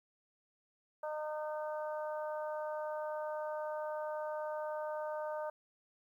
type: harmonic tone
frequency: 305.4 Hz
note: D#4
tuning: 32 cents flat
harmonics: 2 / 3 / 4 / 5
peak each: -38 / -43 / -48 / -51 dBFS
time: 1.03-5.5 s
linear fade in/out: 5 ms
effects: 12-bit